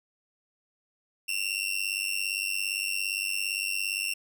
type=tone with amplitude modulation; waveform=sawtooth; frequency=2724 Hz; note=F7; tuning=44 cents flat; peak=-21 dBFS; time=1.28-4.14 s; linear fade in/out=10 ms; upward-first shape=sine; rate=97.5 Hz; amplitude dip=90%; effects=none